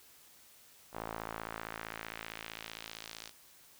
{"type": "tone with band-pass filter sweep", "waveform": "sawtooth", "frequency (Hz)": 55.4, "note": "A1", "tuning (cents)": 13, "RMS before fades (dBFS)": -45, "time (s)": [0.92, 3.32], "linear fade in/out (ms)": 50, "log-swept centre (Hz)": [860, 5100], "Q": 1.2, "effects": ["white hiss -60 dBFS RMS until 3.79 s"]}